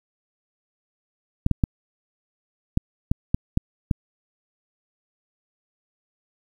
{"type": "clicks", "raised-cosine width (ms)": 5, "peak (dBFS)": -6, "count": 8, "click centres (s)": [1.464, 1.513, 1.638, 2.774, 3.115, 3.345, 3.574, 3.912], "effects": ["8-bit"]}